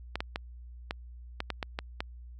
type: clicks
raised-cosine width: 0.3 ms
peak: -16 dBFS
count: 9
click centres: 0.156 / 0.205 / 0.359 / 0.909 / 1.404 / 1.503 / 1.628 / 1.789 / 2.005 s
effects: added 60 Hz sine -44 dBFS peak until 2.39 s + AAC 64 kbps